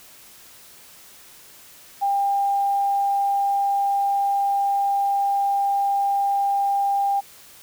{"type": "tone", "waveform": "sine", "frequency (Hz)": 798, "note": "G5", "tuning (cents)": 31, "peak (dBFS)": -18, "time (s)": [2.01, 7.21], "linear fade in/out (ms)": 20, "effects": ["white hiss -47 dBFS RMS until 7.62 s"]}